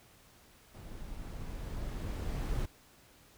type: noise with level ramp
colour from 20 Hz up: brown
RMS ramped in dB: -46 to -33 dBFS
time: 0.74-2.66 s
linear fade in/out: 10 ms
effects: pink hiss -61 dBFS RMS until 3.37 s